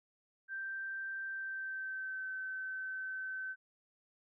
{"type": "tone with pitch glide", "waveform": "sine", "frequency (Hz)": [1568, 1533.1], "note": ["G6", "G6"], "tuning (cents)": [0, -39], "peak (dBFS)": -38, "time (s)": [0.48, 3.56], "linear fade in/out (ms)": 50, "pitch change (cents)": -39, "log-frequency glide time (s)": [1.29, 2.28], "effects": []}